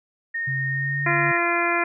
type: tone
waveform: sine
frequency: 1844 Hz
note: A#6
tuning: 19 cents flat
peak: -24 dBFS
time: 0.34-1.38 s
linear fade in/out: 10 ms
type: tone with pitch glide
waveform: sine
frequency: 134 to 144.45 Hz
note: C3 to D3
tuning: +42 to -28 cents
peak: -26 dBFS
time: 0.47-1.32 s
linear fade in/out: 10 ms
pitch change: +130 cents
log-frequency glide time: 0.68-1.12 s
type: harmonic tone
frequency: 343.8 Hz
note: F4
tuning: 27 cents flat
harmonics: 1 / 2 / 3 / 4 / 5 / 6 / 7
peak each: -27 / -27 / -27 / -27 / -27 / -27 / -27 dBFS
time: 1.06-1.84 s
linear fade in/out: 5 ms
effects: none

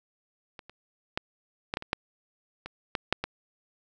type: clicks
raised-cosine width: 0.3 ms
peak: -26 / -30 / -12 / -13 / -12 / -23 / -9 / -22 / -11 / -6 / -14 dBFS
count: 11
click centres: 0.592 / 0.696 / 1.175 / 1.739 / 1.771 / 1.824 / 1.931 / 2.66 / 2.952 / 3.126 / 3.24 s
effects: none

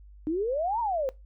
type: exponential two-way sweep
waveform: sine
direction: up then down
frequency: 297.7 to 970 to 508 Hz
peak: -25 dBFS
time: 0.27-1.09 s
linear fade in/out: 0 ms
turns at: 0.8 s
effects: noise-tail reverb RT60 0.2 s tail -20 dB re dry + added 50 Hz sine -47 dBFS peak until 1.25 s

